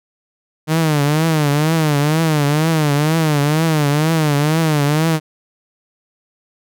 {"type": "tone with vibrato", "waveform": "sawtooth", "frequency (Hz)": 152.9, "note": "D#3", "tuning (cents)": -30, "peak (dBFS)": -9, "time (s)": [0.67, 5.2], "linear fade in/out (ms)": 50, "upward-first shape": "triangle", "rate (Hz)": 2.1, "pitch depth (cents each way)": 140, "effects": []}